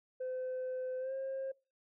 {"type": "tone with pitch glide", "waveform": "sine", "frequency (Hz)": [512, 534.4], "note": ["C5", "C5"], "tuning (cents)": [-38, 36], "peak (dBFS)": -34, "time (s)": [0.2, 1.52], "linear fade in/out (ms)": 10, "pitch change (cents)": 74, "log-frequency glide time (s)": [0.99, 1.13], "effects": ["noise-tail reverb RT60 0.3 s tail -24 dB re dry", "tanh soft clip ceiling -34 dBFS"]}